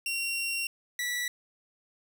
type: tone pair in turn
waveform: sawtooth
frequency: 2746 / 1953.5 Hz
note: F7 / B6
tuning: -30 / -19 cents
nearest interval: tritone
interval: 589 cents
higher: first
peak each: -26 dBFS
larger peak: neither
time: 0.06-0.67 / 0.99-1.28 s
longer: first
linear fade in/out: 2 ms
effects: none